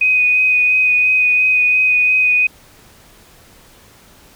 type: tone with vibrato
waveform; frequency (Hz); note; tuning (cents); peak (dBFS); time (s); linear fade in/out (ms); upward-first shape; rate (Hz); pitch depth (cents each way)
sine; 2497; D#7; +6; -10; 0.01-2.47; 5; sine; 2.9; 14
effects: pink hiss -46 dBFS RMS until 4.35 s